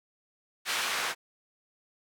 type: noise with band-pass filter sweep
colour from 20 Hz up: white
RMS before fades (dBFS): -31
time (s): 0.65-1.15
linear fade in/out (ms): 50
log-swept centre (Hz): 1900 to 1200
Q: 0.75
effects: none

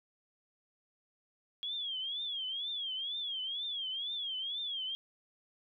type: tone with vibrato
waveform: sine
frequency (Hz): 3298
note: G#7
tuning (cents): -13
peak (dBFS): -35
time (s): 1.63-4.95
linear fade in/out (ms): 0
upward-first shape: triangle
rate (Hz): 2.1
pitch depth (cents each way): 170
effects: none

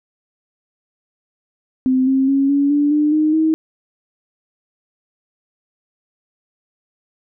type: tone with pitch steps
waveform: sine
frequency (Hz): 258.9 / 266.5 / 274.3 / 282.3 / 290.6 / 299.1 / 307.9 / 316.9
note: C4 / C4 / C#4 / C#4 / D4 / D4 / D#4 / D#4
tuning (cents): -18 / +32 / -18 / +32 / -18 / +32 / -18 / +32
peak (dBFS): -12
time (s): 1.86-3.54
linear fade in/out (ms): 0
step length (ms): 210
effects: none

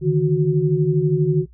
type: tone cluster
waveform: sine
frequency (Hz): 145.6 / 158 / 367.9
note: D3 / D#3 / F#4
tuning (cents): -15 / +27 / -10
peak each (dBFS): -19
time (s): 0.01-1.46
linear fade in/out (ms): 50
effects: noise-tail reverb RT60 0.1 s tail -19 dB re dry + added 60 Hz sine -44 dBFS peak until 1.53 s

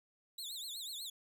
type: tone with vibrato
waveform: sawtooth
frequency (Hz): 3831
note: A#7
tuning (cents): +47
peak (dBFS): -39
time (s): 0.38-1.1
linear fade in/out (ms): 5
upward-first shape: triangle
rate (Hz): 8.1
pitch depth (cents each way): 230
effects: none

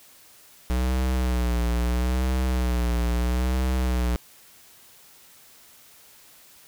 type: tone with vibrato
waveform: square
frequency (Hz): 61.6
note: B1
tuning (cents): -4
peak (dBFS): -22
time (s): 0.7-4.16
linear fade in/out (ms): 0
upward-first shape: sine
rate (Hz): 0.76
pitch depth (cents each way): 68
effects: white hiss -52 dBFS RMS until 6.67 s

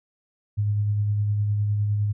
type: tone with tremolo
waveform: sine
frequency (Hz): 103.83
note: G#2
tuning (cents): 0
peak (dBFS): -19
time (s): 0.57-2.13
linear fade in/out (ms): 20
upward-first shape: sine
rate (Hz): 9.8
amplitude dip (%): 25
effects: none

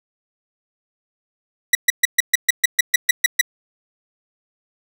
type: tone bursts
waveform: sawtooth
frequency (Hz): 1952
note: B6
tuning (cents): -21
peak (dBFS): -6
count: 12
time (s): 1.73-3.412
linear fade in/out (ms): 5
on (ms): 21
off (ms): 130
effects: none

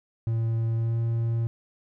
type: tone with pitch glide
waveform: triangle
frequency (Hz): 113.8 to 115.32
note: A#2 to A#2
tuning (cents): -41 to -18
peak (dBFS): -21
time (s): 0.27-1.47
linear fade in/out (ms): 0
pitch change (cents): +23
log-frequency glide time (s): 0.75-0.98
effects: none

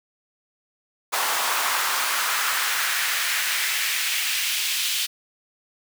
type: noise with high-pass filter sweep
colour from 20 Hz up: pink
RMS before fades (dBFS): -24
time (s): 1.12-5.07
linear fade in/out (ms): 20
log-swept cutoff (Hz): 880 to 3100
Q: 1.7
effects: none

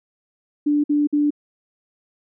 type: tone bursts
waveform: sine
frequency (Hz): 293.7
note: D4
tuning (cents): 0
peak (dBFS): -15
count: 3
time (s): 0.66-1.306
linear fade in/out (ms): 10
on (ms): 180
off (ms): 53
effects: none

